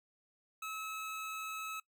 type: tone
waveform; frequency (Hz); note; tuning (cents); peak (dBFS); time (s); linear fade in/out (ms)
25% pulse; 1293; E6; -34; -36; 0.62-1.8; 5
effects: noise-tail reverb RT60 0.1 s tail -21 dB re dry